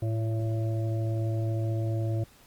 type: harmonic tone with a mistuned harmonic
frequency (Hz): 112.2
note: A2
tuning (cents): +34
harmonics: 1 / 3 / 5 / 6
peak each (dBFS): -26 / -36 / -40 / -42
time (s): 0.02-2.24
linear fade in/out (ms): 5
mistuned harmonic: 1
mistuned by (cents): -32
effects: pink hiss -57 dBFS RMS until 2.46 s + Opus 32 kbps